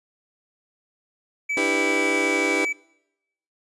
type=tone; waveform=triangle; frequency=2296 Hz; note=D7; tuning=40 cents flat; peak=-21 dBFS; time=1.49-2.73 s; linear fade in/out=10 ms
type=chord; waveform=35% pulse; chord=E minor seventh; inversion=third; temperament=just; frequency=296.7 / 329.6 / 395.6 / 494.4 Hz; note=D4 / E4 / G4 / B4; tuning=+18 / 0 / +16 / +2 cents; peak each=-26 / -27 / -26 / -26 dBFS; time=1.57-2.65 s; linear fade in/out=2 ms
effects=noise-tail reverb RT60 0.9 s tail -26 dB re dry + resampled to 24000 Hz